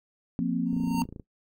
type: chord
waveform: sine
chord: F suspended fourth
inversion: none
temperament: equal with one note detuned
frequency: 176.24 / 233.1 / 261.6 Hz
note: F3 / Bb3 / C4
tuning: +16 / 0 / 0 cents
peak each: -29 dBFS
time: 0.39-1.04 s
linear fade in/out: 0 ms
type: tone with exponential growth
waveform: square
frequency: 920 Hz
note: A#5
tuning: 23 cents flat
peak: -28 dBFS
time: 0.66-1.02 s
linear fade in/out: 1 ms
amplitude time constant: 77 ms
type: click train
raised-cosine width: 3 ms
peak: -28 dBFS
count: 14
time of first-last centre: 0.73-1.198 s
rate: 27.8 Hz
effects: noise-tail reverb RT60 0.1 s tail -19 dB re dry